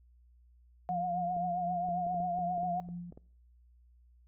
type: tone with tremolo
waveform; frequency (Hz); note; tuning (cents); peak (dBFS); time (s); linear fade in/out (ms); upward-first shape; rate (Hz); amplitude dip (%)
sine; 174.61; F3; 0; -37; 0.89-3.11; 10; sine; 4; 45
type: tone with vibrato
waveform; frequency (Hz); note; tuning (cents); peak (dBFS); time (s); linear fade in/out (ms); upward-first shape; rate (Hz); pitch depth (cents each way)
sine; 710; F5; +28; -31; 0.89-2.8; 0; triangle; 7.5; 65
type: clicks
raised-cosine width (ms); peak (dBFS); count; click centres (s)
2; -37; 11; 1.366 / 1.888 / 2.066 / 2.145 / 2.203 / 2.389 / 2.579 / 2.632 / 2.888 / 3.124 / 3.175
effects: noise-tail reverb RT60 0.6 s tail -23 dB re dry + added 60 Hz sine -59 dBFS peak until 4.27 s